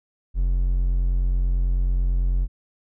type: tone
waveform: triangle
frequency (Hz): 44.57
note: F1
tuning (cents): +36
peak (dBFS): -16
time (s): 0.34-2.48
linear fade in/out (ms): 50
effects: none